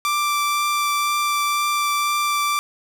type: tone with vibrato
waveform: sawtooth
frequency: 1174.7 Hz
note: D6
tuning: in tune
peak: -15 dBFS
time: 0.05-2.59 s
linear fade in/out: 0 ms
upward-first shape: triangle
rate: 2 Hz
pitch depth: 9 cents each way
effects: none